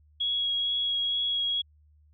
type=tone with vibrato; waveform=sine; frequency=3322 Hz; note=G#7; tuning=in tune; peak=-25 dBFS; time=0.2-1.62 s; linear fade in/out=10 ms; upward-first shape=sine; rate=2.2 Hz; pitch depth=10 cents each way; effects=added 75 Hz sine -57 dBFS peak until 2.13 s